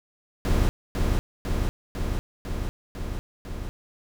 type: noise with echo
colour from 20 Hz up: brown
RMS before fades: -21 dBFS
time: 0.45-0.69 s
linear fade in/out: 0 ms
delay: 500 ms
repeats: 6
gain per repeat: -2 dB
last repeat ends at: 3.69 s
effects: none